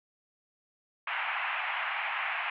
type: band-pass noise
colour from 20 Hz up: white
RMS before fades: -33 dBFS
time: 1.07-2.5 s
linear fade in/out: 5 ms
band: 720 to 2700 Hz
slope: 48 dB/octave
effects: none